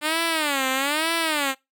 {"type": "tone with vibrato", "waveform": "5% pulse", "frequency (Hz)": 295.2, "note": "D4", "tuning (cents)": 9, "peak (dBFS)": -10, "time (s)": [0.01, 1.55], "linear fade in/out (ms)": 50, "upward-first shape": "sine", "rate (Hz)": 1.1, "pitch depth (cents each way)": 210, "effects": ["noise-tail reverb RT60 0.2 s tail -23 dB re dry"]}